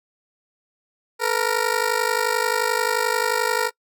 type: ring-modulated tone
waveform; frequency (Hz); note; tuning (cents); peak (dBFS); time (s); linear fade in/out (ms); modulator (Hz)
15% pulse; 466.2; A#4; 0; -10; 1.19-3.71; 50; 25.7
effects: noise-tail reverb RT60 0.1 s tail -25 dB re dry